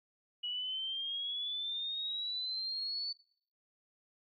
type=exponential sweep; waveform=sine; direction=up; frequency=2914 to 4500 Hz; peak=-35 dBFS; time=0.43-3.13 s; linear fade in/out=10 ms; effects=noise-tail reverb RT60 0.6 s tail -23 dB re dry + AAC 32 kbps